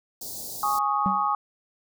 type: band-stop noise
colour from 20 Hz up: white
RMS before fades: -36 dBFS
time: 0.21-0.79 s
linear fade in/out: 5 ms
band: 830 to 4100 Hz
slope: 48 dB/octave
type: chord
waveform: sine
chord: Ab suspended fourth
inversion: none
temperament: just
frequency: 830.6 / 1107.5 / 1245.9 Hz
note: Ab5 / Db6 / Eb6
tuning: 0 / -2 / +2 cents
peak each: -26 dBFS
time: 0.63-1.35 s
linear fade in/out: 2 ms
type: tone with exponential decay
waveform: triangle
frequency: 192.9 Hz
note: G3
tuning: 28 cents flat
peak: -19 dBFS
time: 1.06-1.28 s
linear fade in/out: 0 ms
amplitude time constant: 47 ms
effects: none